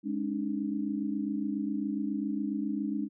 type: chord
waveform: sine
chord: Ab suspended fourth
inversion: none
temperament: equal with one note detuned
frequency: 207.7 / 277.2 / 304.5 Hz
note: Ab3 / Db4 / Eb4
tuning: 0 / 0 / -37 cents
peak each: -33 / -34 / -34 dBFS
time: 0.03-3.09 s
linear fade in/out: 50 ms
effects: none